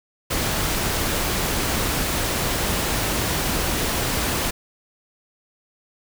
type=noise; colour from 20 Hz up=pink; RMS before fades=-23 dBFS; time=0.3-4.51 s; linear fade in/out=10 ms; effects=none